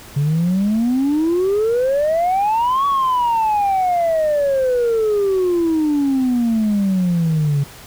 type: exponential two-way sweep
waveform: sine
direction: up then down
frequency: 138.59 to 1136 to 138.59 Hz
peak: -12 dBFS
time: 0.16-7.64 s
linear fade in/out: 10 ms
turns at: 2.86 s
effects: tanh soft clip ceiling -12 dBFS + pink hiss -39 dBFS RMS until 7.86 s